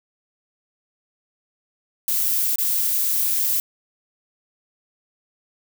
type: noise with dropouts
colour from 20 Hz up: violet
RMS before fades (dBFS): -21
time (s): 2.08-3.6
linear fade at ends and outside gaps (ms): 1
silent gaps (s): 2.558-2.584
effects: none